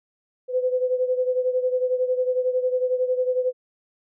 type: beating tone pair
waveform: sine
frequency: 504 / 515 Hz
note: B4 / C5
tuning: +35 / -28 cents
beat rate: 11 Hz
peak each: -21 / -26 dBFS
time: 0.48-3.53 s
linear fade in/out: 50 ms
effects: none